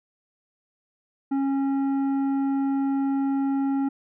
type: tone with tanh clipping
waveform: triangle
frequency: 273.8 Hz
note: C#4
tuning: 21 cents flat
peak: -23 dBFS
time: 1.31-3.89 s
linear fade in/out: 10 ms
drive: 13 dB
effects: none